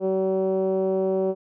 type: tone with low-pass filter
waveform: 10% pulse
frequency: 190 Hz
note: F#3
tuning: 46 cents sharp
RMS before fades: -23 dBFS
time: 0-1.35 s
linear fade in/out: 50 ms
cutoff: 470 Hz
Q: 4.7
effects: none